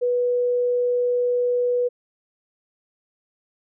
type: tone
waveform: sine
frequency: 490 Hz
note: B4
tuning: 14 cents flat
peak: -18 dBFS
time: 0.01-1.89 s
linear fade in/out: 20 ms
effects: none